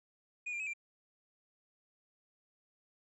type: tone with pitch steps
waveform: triangle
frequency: 2460 / 2387 / 2554 / 2369 Hz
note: D#7 / D7 / D#7 / D7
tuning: -20 / +28 / +45 / +14 cents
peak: -35 dBFS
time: 0.46-0.736 s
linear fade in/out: 10 ms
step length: 69 ms
effects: resampled to 22050 Hz